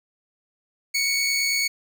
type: tone pair together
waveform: 20% pulse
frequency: 2219 / 2288 Hz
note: C#7 / D7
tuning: +1 / -46 cents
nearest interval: minor second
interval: 53 cents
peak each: -16 / -26 dBFS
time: 0.94-1.68 s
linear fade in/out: 10 ms
effects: none